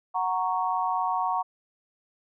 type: chord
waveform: sine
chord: F# major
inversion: none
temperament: equal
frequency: 740 / 932.3 / 1108.7 Hz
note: F#5 / A#5 / C#6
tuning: 0 / 0 / 0 cents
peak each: -28 / -28 / -29 dBFS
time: 0.14-1.43 s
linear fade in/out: 20 ms
effects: none